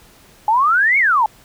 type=exponential two-way sweep; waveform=sine; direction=up then down; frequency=830.6 to 2262 to 830.6 Hz; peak=-11 dBFS; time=0.48-1.26 s; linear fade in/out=2 ms; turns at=0.98 s; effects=pink hiss -48 dBFS RMS until 1.44 s